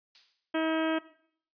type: noise with exponential decay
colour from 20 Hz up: violet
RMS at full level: -38 dBFS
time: 0.15-0.53 s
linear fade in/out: 1 ms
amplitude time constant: 82 ms
type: harmonic tone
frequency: 319.8 Hz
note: D#4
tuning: 48 cents sharp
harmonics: 1 / 2 / 3 / 4 / 5 / 6 / 7 / 8 / 9 / 10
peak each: -28 / -32 / -38 / -39 / -38 / -43 / -45 / -43 / -47 / -42 dBFS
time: 0.54-0.99 s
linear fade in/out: 10 ms
effects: noise-tail reverb RT60 0.6 s tail -17 dB re dry + resampled to 11025 Hz